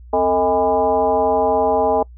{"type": "tone with frequency modulation", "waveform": "sine", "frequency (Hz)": 632, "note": "D#5", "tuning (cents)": 27, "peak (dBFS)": -13, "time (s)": [0.13, 2.03], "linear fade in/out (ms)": 5, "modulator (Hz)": 185, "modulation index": 1.5, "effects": ["noise-tail reverb RT60 0.1 s tail -26 dB re dry", "added 60 Hz sine -37 dBFS peak until 2.17 s"]}